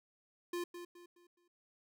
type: tone with echo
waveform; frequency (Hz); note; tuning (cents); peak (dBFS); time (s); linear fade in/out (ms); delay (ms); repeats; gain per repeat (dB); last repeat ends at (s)
square; 349.5; F4; +1; -37; 0.53-0.64; 5; 210; 4; -9; 1.48
effects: none